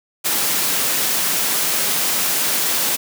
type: high-pass noise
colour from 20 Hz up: white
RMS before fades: -19 dBFS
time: 0.24-2.97 s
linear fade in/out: 20 ms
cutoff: 130 Hz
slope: 96 dB/octave
effects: none